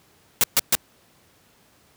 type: noise bursts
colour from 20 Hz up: white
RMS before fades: -17 dBFS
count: 3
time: 0.41-0.751 s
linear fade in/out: 0 ms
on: 27 ms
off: 130 ms
effects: pink hiss -58 dBFS RMS until 1.96 s + high-pass 80 Hz 12 dB/octave